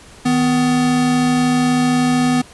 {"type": "tone pair together", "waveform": "square", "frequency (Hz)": [157.22, 250], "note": ["D#3", "B3"], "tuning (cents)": [18, 21], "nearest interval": "minor sixth", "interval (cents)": 803, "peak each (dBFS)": [-23, -14], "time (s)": [0.25, 2.42], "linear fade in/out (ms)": 10, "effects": ["pink hiss -42 dBFS RMS until 2.53 s", "resampled to 24000 Hz"]}